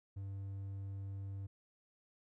triangle tone, 98 Hz, G2, in tune, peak -39 dBFS, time 0.16-1.47 s, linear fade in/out 10 ms, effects none

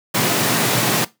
pink high-pass noise, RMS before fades -18 dBFS, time 0.14-1.05 s, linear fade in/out 10 ms, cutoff 110 Hz, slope 96 dB/octave, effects noise-tail reverb RT60 0.2 s tail -18 dB re dry

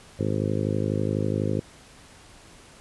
harmonic tone, 52.1 Hz, G#1, 6 cents sharp, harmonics 2 / 3 / 4 / 5 / 6 / 7 / 8 / 9 / 10, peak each -28 / -30 / -31 / -32 / -33 / -33 / -34 / -35 / -35 dBFS, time 0.19-1.6 s, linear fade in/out 5 ms, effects pink hiss -50 dBFS RMS until 2.8 s + resampled to 24000 Hz

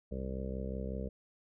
harmonic tone, 65.41 Hz, C2, in tune, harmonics 1 / 2 / 3 / 4 / 5 / 6 / 7 / 8 / 9, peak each -39 / -46 / -41 / -50 / -54 / -49 / -45 / -47 / -49 dBFS, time 0.11-1.09 s, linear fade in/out 10 ms, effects none

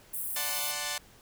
pink high-pass noise, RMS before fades -35 dBFS, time 0.13-0.72 s, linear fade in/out 10 ms, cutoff 9300 Hz, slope 48 dB/octave
5% pulse chord, D dominant seventh, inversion none, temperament equal, 587.3 / 740 / 880 / 1046.5 Hz, D5 / F#5 / A5 / C6, 0 / 0 / 0 / 0 cents, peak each -26 dBFS, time 0.36-0.98 s, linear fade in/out 2 ms
effects pink hiss -57 dBFS RMS until 1.21 s

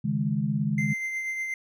sine chord, C# suspended second, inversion none, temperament just, 138.59 / 155.92 / 207.9 Hz, C#3 / D#3 / G#3, 0 / +4 / +2 cents, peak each -29 / -28 / -27 dBFS, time 0.04-0.94 s, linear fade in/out 10 ms
triangle tone with tremolo, 2082 Hz, C7, 9 cents flat, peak -25 dBFS, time 0.78-1.54 s, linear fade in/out 2 ms, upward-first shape triangle, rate 8.3 Hz, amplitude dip 40%
effects none

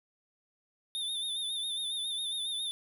square tone with vibrato, 3600 Hz, A7, 39 cents sharp, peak -33 dBFS, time 0.95-2.71 s, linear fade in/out 0 ms, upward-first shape sine, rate 7.3 Hz, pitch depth 61 cents each way, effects none

